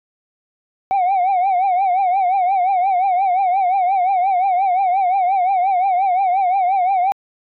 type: tone with vibrato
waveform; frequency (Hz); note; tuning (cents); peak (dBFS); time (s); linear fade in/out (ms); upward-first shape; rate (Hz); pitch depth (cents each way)
sine; 750; F#5; +23; -11; 0.91-7.12; 0; triangle; 5.7; 130
effects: tanh soft clip ceiling -12 dBFS